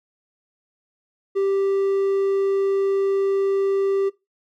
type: tone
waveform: triangle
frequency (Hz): 392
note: G4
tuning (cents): 0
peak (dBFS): -16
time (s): 1.35-4.1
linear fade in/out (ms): 20
effects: noise-tail reverb RT60 0.2 s tail -19 dB re dry